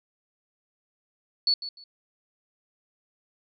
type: tone with echo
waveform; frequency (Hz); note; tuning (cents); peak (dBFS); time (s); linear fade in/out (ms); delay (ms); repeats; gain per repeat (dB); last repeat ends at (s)
sine; 4435; C#8; 0; -19; 1.47-1.54; 2; 150; 2; -13; 1.84
effects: none